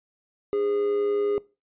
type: tone with amplitude modulation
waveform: triangle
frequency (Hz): 410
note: G#4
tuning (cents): -22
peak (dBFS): -18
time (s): 0.53-1.38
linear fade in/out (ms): 0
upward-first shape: sine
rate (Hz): 111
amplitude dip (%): 45
effects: noise-tail reverb RT60 0.3 s tail -22 dB re dry + resampled to 8000 Hz